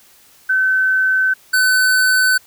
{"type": "tone pair in turn", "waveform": ["sine", "square"], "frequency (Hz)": [1528, 1513.1], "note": ["G6", "F#6"], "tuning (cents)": [-45, 38], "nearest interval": "unison", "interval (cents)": 17, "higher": "first", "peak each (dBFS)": -12, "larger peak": "neither", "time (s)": [[0.49, 1.34], [1.53, 2.38]], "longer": "neither", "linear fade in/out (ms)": 10, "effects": ["white hiss -49 dBFS RMS until 2.46 s"]}